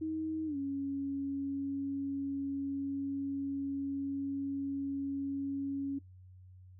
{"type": "tone with pitch glide", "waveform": "sine", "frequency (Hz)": [316.1, 276.8], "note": ["D#4", "C#4"], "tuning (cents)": [27, -2], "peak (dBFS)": -33, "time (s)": [0.01, 5.99], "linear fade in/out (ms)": 10, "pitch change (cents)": -229, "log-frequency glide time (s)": [0.46, 0.57], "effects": ["noise-tail reverb RT60 0.2 s tail -22 dB re dry", "added 92 Hz sine -52 dBFS peak until 6.79 s"]}